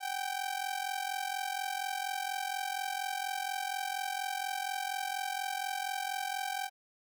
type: ring-modulated tone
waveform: sawtooth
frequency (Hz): 778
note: G5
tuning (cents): -13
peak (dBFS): -27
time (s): 0-6.7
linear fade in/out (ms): 50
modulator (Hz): 22.1
effects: none